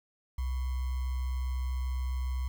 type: tone with sample-and-hold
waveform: sine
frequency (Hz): 63.8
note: C2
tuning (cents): -43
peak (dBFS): -29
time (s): 0.38-2.48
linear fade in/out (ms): 5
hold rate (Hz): 1050
effects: none